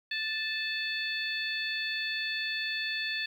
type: harmonic tone with a mistuned harmonic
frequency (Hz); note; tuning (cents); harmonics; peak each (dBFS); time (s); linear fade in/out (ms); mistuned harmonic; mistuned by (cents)
880; A5; 0; 2 / 3 / 4 / 5; -34 / -36 / -37 / -38; 0.11-3.26; 5; 3; -16
effects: 10-bit